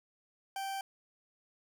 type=tone; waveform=40% pulse; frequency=780 Hz; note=G5; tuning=9 cents flat; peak=-35 dBFS; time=0.56-0.81 s; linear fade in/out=2 ms; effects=none